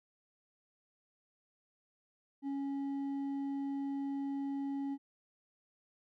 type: tone with hard clipping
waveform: sine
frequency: 277.2 Hz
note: C#4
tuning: in tune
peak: -36 dBFS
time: 2.42-4.98 s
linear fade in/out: 50 ms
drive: 4 dB
effects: none